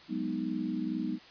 sine chord, G# minor seventh, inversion third, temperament equal, 185 / 207.7 / 246.9 / 311.1 Hz, F#3 / G#3 / B3 / D#4, 0 / 0 / 0 / 0 cents, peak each -38 / -37 / -35 / -35 dBFS, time 0.08-1.19 s, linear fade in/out 50 ms, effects white hiss -53 dBFS RMS until 1.3 s + resampled to 11025 Hz

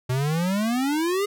square exponential sweep, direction up, 123.47 to 417.8 Hz, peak -22 dBFS, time 0.09-1.26 s, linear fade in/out 10 ms, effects none

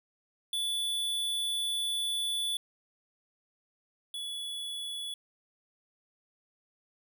square tone pair in turn, 3460 / 3412 Hz, A7 / G#7, -30 / +46 cents, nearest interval unison, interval 24 cents, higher first, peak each -30 / -36 dBFS, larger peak first, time 0.53-2.57 / 4.14-5.14 s, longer first, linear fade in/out 2 ms, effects none

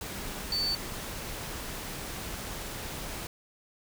sine tone in noise, 4500 Hz, C#8, 25 cents sharp, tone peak -27 dBFS, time 0.52-0.75 s, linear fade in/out 2 ms, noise pink, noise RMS -38 dBFS, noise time 0.01-3.27 s, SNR +8 dB, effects none

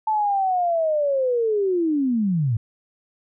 sine linear sweep, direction down, 880 to 103.83 Hz, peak -18 dBFS, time 0.07-2.57 s, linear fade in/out 5 ms, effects none

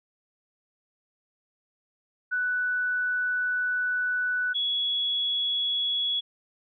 sine tone pair in turn, 1487 / 3365 Hz, F#6 / G#7, +8 / +22 cents, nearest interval octave + major second, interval 1414 cents, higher second, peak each -24 dBFS, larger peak neither, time 2.31-4.54 / 4.54-6.21 s, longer first, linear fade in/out 20 ms, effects none

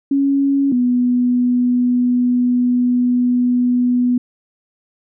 sine tone pair in turn, 277.2 / 246.5 Hz, C#4 / B3, 0 / -3 cents, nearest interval major second, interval 203 cents, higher first, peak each -12 dBFS, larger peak neither, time 0.11-0.72 / 0.72-4.18 s, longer second, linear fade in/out 5 ms, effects none

